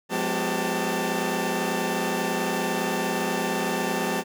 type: tone cluster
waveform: 20% pulse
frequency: 178.1 / 208.2 / 252.9 / 388.1 / 892 Hz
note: F3 / G#3 / B3 / G4 / A5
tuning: +34 / +5 / +41 / -17 / +23 cents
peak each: -26 dBFS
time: 0.09-4.24 s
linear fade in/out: 50 ms
effects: none